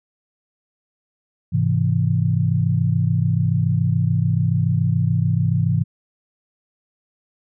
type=chord; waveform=sine; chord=Ab augmented; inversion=none; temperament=equal; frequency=103.83 / 130.81 / 164.81 Hz; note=Ab2 / C3 / E3; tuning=0 / 0 / 0 cents; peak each=-20 dBFS; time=1.52-5.84 s; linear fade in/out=20 ms; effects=none